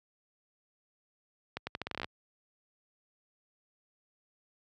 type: accelerating click train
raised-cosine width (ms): 0.3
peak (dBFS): -19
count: 12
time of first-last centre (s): 1.57-2.044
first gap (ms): 100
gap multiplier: 0.81
effects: high-pass 60 Hz 12 dB/octave